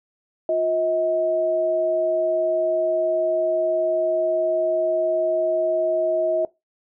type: tone pair together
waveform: sine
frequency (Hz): 355.5 / 637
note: F4 / D#5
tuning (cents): +31 / +41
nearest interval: minor seventh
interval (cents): 1010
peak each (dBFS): -26 / -19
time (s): 0.49-6.45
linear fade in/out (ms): 2
effects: noise-tail reverb RT60 0.2 s tail -19 dB re dry